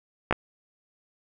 clicks, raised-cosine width 0.5 ms, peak -7 dBFS, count 2, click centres 0.31 / 0.326 s, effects none

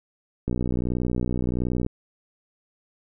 click train, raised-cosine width 3 ms, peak -13 dBFS, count 86, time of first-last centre 0.48-1.864 s, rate 61.4 Hz, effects none

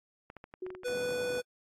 clicks, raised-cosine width 0.5 ms, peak -31 dBFS, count 9, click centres 0.301 / 0.367 / 0.441 / 0.539 / 0.665 / 0.704 / 0.75 / 0.834 / 0.883 s
sine tone with exponential decay, 368.3 Hz, F#4, 8 cents flat, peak -34 dBFS, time 0.62-1.13 s, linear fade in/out 5 ms, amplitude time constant 110 ms
square tone, 493.9 Hz, B4, in tune, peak -32 dBFS, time 0.84-1.42 s, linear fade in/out 20 ms
pink band-pass noise, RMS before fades -44 dBFS, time 0.88-1.41 s, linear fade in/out 20 ms, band 180 to 770 Hz, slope 12 dB/octave
effects low-pass 10000 Hz 12 dB/octave + AAC 48 kbps

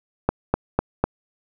click train, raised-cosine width 1 ms, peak -3 dBFS, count 4, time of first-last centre 0.29-1.04 s, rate 4 Hz, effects none

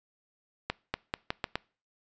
accelerating click train, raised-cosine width 0.3 ms, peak -13 dBFS, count 6, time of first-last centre 0.7-1.556 s, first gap 240 ms, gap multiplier 0.83, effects noise-tail reverb RT60 0.4 s tail -24 dB re dry + resampled to 16000 Hz

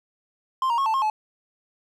triangle tone with pitch steps, 1050 / 937 / 1091 / 884 / 1072 / 860 Hz, C6 / A#5 / C#6 / A5 / C6 / A5, +6 / +9 / -28 / +8 / +42 / -40 cents, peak -18 dBFS, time 0.62-1.1 s, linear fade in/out 2 ms, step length 80 ms, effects none

